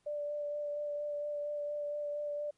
sine tone with vibrato, 587.3 Hz, D5, in tune, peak -34 dBFS, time 0.06-2.51 s, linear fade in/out 10 ms, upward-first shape sine, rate 4.3 Hz, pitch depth 13 cents each way, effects pink hiss -75 dBFS RMS until 2.57 s + MP3 48 kbps

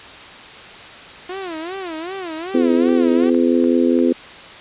sawtooth tone with vibrato, 350 Hz, F4, 4 cents sharp, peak -22 dBFS, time 1.29-3.3 s, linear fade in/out 5 ms, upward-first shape sine, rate 2.6 Hz, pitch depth 190 cents each way
harmonic tone, 84.8 Hz, E2, 50 cents sharp, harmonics 3 / 4 / 5 / 6, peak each -15 / -17 / -21 / -22 dBFS, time 2.54-4.13 s, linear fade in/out 10 ms
clicks, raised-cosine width 0.5 ms, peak -20 dBFS, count 5, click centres 2.888 / 3.237 / 3.346 / 3.641 / 3.989 s
effects white hiss -37 dBFS RMS until 4.6 s + resampled to 8000 Hz

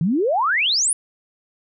sine exponential sweep, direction up, 150.5 to 10440 Hz, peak -16 dBFS, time 0.01-0.93 s, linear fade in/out 2 ms, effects none

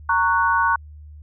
sine chord, F# major, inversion first, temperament just, 925 / 1110 / 1480 Hz, A#5 / C#6 / F#6, -14 / +2 / 0 cents, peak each -20 dBFS, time 0.09-0.76 s, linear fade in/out 5 ms, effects added 75 Hz sine -38 dBFS peak until 1.22 s

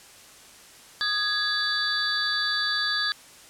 sine tone cluster, 1235 / 1667 / 3500 / 3951 / 4591 Hz, D#6 / G#6 / A7 / B7 / D8, -13 / +6 / -10 / 0 / -40 cents, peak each -34 / -27 / -31 / -32 / -28 dBFS, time 1.01-3.12 s, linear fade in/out 0 ms, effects white hiss -49 dBFS RMS until 3.49 s + low-pass 10000 Hz 12 dB/octave

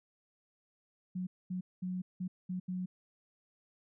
sine tone bursts at uneven times, 182.9 Hz, F#3, 20 cents flat, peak -34 dBFS, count 6, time 1.15-1.27 / 1.5-1.61 / 1.82-2.02 / 2.2-2.28 / 2.49-2.6 / 2.68-2.86 s, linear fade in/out 10 ms, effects none

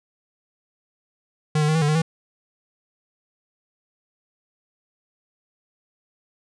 square tone with pitch steps, 153.2 / 150.5 / 156.1 / 162.1 / 147 / 153.5 / 162.6 Hz, D#3 / D3 / D#3 / E3 / D3 / D#3 / E3, -27 / +43 / +6 / -29 / +2 / -23 / -23 cents, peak -18 dBFS, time 1.55-2.019 s, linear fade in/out 5 ms, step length 67 ms, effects resampled to 22050 Hz

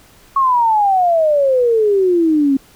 sine exponential sweep, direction down, 1108.7 to 266.4 Hz, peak -10 dBFS, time 0.36-2.57 s, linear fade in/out 5 ms, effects pink hiss -47 dBFS RMS until 2.75 s

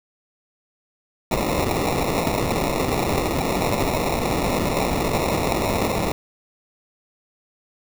white noise with sample-and-hold, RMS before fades -22 dBFS, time 1.31-6.12 s, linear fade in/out 2 ms, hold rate 1575 Hz, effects none

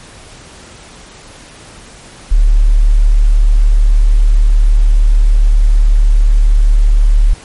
sine tone, 36.71 Hz, D1, in tune, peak -4 dBFS, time 2.31-7.34 s, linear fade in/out 10 ms, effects pink hiss -36 dBFS RMS until 7.44 s + MP3 48 kbps

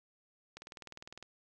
click train, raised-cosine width 0.2 ms, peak -30 dBFS, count 14, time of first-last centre 0.57-1.227 s, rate 19.8 Hz, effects none

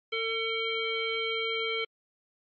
harmonic tone, 450.6 Hz, A4, 41 cents sharp, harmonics 1 / 3 / 5 / 7 / 9, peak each -33 / -39 / -33 / -34 / -44 dBFS, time 0.12-1.85 s, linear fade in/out 10 ms, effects AAC 64 kbps

